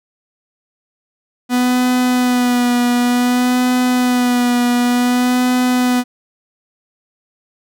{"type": "tone with vibrato", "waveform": "45% pulse", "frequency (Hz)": 246.9, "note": "B3", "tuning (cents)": 0, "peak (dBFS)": -12, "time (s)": [1.49, 6.04], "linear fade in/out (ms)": 50, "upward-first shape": "sine", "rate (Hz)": 0.55, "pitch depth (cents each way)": 26, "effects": []}